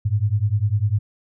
sine beating tone pair, 99.5 / 109.5 Hz, G2 / A2, +26 / -8 cents, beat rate 10 Hz, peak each -20 dBFS, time 0.05-0.99 s, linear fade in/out 10 ms, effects none

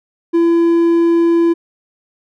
triangle tone, 337 Hz, E4, 38 cents sharp, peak -7 dBFS, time 0.33-1.54 s, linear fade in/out 20 ms, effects none

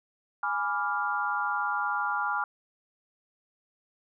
sine chord, G# diminished seventh, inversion none, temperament equal, 830.6 / 987.8 / 1174.7 / 1396.9 Hz, G#5 / B5 / D6 / F6, 0 / 0 / 0 / 0 cents, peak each -32 / -34 / -33 / -30 dBFS, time 0.43-2.44 s, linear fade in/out 2 ms, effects none

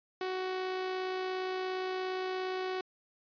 sawtooth tone with amplitude modulation, 372.6 Hz, F#4, 12 cents sharp, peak -28 dBFS, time 0.21-2.81 s, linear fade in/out 2 ms, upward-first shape sine, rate 57.2 Hz, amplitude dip 25%, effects resampled to 11025 Hz

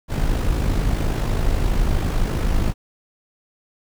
brown noise with amplitude modulation, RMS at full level -17 dBFS, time 0.08-2.74 s, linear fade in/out 50 ms, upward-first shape sine, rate 52 Hz, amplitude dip 50%, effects none

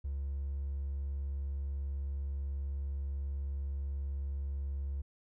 triangle tone with hard clipping, 69.3 Hz, C#2, in tune, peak -34 dBFS, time 0.04-5.02 s, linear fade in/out 10 ms, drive 3 dB, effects none

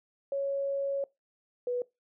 sine tone pair in turn, 554.4 / 491 Hz, C#5 / B4, 0 / -10 cents, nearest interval major second, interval 210 cents, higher first, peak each -28 dBFS, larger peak neither, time 0.32-1.04 / 1.67-1.82 s, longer first, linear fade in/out 2 ms, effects noise-tail reverb RT60 0.2 s tail -21 dB re dry

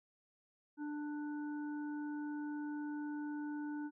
harmonic tone, 296 Hz, D4, 14 cents sharp, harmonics 1 / 3 / 5, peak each -39 / -52 / -53 dBFS, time 0.77-3.91 s, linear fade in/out 50 ms, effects none

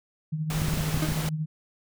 sine tone with tremolo, 155.56 Hz, D#3, in tune, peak -24 dBFS, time 0.32-1.46 s, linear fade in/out 10 ms, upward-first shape triangle, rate 13 Hz, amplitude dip 60%
pink noise, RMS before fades -33 dBFS, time 0.5-1.29 s, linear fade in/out 2 ms
clicks, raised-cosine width 5 ms, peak -17 dBFS, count 9, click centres 0.619 / 0.684 / 0.737 / 0.774 / 0.808 / 0.944 / 0.975 / 1.088 / 1.121 s
35% pulse tone with exponential decay, 310 Hz, D#4, 6 cents flat, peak -23 dBFS, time 1.02-1.19 s, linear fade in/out 5 ms, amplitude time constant 35 ms
effects none

